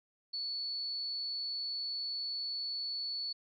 sine tone, 4435 Hz, C#8, in tune, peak -35 dBFS, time 0.33-3.33 s, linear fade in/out 10 ms, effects none

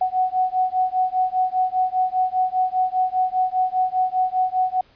sine beating tone pair, 740 / 745 Hz, F#5 / F#5, 0 / +12 cents, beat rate 5 Hz, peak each -21 dBFS, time 0.01-4.81 s, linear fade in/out 5 ms, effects pink hiss -56 dBFS RMS until 4.95 s + resampled to 11025 Hz

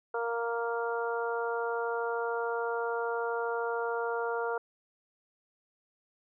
harmonic tone, 233.1 Hz, A#3, in tune, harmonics 2 / 3 / 4 / 5 / 6, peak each -32 / -38 / -37 / -42 / -37 dBFS, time 0.14-4.58 s, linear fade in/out 5 ms, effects none

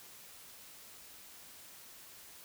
silence, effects white hiss -54 dBFS RMS until 2.44 s

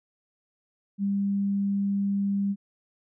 sine tone, 199.2 Hz, G3, 28 cents sharp, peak -23 dBFS, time 0.98-2.56 s, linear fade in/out 50 ms, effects none

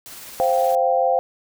white noise with tremolo, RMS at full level -37 dBFS, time 0.06-0.75 s, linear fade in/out 0 ms, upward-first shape triangle, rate 19 Hz, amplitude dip 30%
sine chord, C suspended fourth, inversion none, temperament equal, 523.3 / 698.5 / 784 Hz, C5 / F5 / G5, 0 / 0 / 0 cents, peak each -19 / -20 / -21 dBFS, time 0.4-1.19 s, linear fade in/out 0 ms
effects none

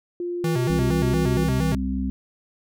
sine tone with pitch glide, 350.3 to 358.9 Hz, F4 to F4, +5 to +47 cents, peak -25 dBFS, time 0.2-1.44 s, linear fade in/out 2 ms, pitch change +42 cents, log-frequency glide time 0.94-1.24 s
square tone with vibrato, 143.5 Hz, D3, 40 cents flat, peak -22 dBFS, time 0.44-1.75 s, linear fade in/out 2 ms, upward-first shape square, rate 4.3 Hz, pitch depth 210 cents each way
harmonic tone, 65.41 Hz, C2, in tune, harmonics 1 / 3 / 4, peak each -27 / -27 / -27 dBFS, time 0.7-2.1 s, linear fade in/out 0 ms
effects none

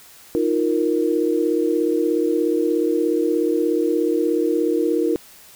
sine chord, Eb suspended second, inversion none, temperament equal with one note detuned, 312.4 / 349.2 / 466.2 Hz, Eb4 / F4 / Bb4, +7 / 0 / 0 cents, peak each -21 dBFS, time 0.35-5.16 s, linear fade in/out 0 ms, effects white hiss -46 dBFS RMS until 5.55 s

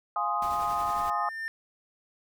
sine chord, F minor seventh, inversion none, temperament equal, 698.5 / 830.6 / 1046.5 / 1244.5 Hz, F5 / Ab5 / C6 / Eb6, 0 / 0 / 0 / 0 cents, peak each -34 / -31 / -33 / -29 dBFS, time 0.16-1.29 s, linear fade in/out 2 ms
pink noise with tremolo, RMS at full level -42 dBFS, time 0.42-1.1 s, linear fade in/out 2 ms, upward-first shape triangle, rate 11 Hz, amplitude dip 40%
triangle tone with exponential growth, 1800 Hz, A6, 39 cents sharp, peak -28 dBFS, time 0.46-1.48 s, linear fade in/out 0 ms, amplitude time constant 220 ms
effects none

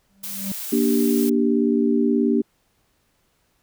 triangle tone with exponential growth, 196 Hz, G3, in tune, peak -21 dBFS, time 0.09-0.52 s, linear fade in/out 2 ms, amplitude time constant 93 ms
blue noise, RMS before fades -31 dBFS, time 0.23-1.3 s, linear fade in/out 10 ms
sine chord, G minor, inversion first, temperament just, 235.2 / 294 / 392 Hz, Bb3 / D4 / G4, +16 / +2 / 0 cents, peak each -19 / -21 / -22 dBFS, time 0.72-2.42 s, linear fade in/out 10 ms
effects pink hiss -66 dBFS RMS until 3.62 s

